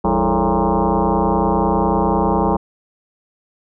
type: tone with frequency modulation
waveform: sine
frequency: 300 Hz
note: D4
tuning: 37 cents sharp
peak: -13 dBFS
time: 0.04-2.57 s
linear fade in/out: 10 ms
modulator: 126 Hz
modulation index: 5.8
effects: none